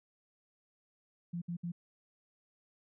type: tone bursts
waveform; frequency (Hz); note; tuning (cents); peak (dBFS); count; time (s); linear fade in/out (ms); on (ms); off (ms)
sine; 172.4; F3; -22; -35; 3; 1.33-1.72; 10; 88; 63
effects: none